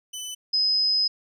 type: tone pair in turn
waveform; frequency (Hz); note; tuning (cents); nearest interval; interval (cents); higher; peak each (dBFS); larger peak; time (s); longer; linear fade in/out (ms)
20% pulse / sine; 3005 / 5054; F#7 / D#8; +26 / +26; major sixth; 900; second; -27 / -19; second; 0.13-0.35 / 0.53-1.08; second; 10
effects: none